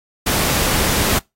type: noise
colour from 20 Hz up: pink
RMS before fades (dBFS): -17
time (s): 0.26-1.19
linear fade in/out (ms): 10
effects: noise-tail reverb RT60 0.2 s tail -25 dB re dry + AAC 48 kbps